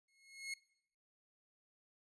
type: tone with exponential growth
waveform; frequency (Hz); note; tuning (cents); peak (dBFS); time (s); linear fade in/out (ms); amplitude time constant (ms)
sawtooth; 2168; C#7; -39; -35; 0.08-0.54; 5; 100
effects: noise-tail reverb RT60 0.7 s tail -21 dB re dry + resampled to 24000 Hz